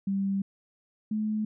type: tone pair in turn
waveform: sine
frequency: 196 / 214.6 Hz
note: G3 / A3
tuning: 0 / -43 cents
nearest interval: major second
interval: 157 cents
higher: second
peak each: -25 / -26 dBFS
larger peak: first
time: 0.07-0.42 / 1.11-1.45 s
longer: first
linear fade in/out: 5 ms
effects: none